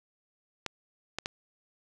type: clicks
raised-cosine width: 0.2 ms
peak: -15 dBFS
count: 3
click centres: 0.663 / 1.186 / 1.259 s
effects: none